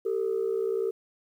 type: tone pair together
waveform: sine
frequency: 388.7 / 449.5 Hz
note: G4 / A4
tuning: -15 / +37 cents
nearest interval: minor third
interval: 252 cents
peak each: -27 dBFS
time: 0.05-0.91 s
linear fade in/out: 10 ms
effects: tanh soft clip ceiling -20 dBFS + 10-bit